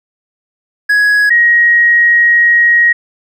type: tone pair in turn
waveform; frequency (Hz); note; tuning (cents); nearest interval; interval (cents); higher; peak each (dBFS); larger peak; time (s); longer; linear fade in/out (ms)
triangle / sine; 1671 / 1888.7; G#6 / A#6; +10 / +22; major second; 212; second; -5; neither; 0.89-1.3 / 1.3-2.93; second; 10
effects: none